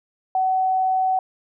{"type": "tone", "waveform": "sine", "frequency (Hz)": 753, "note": "F#5", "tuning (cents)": 30, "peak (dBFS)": -17, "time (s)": [0.35, 1.19], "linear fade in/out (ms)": 2, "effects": []}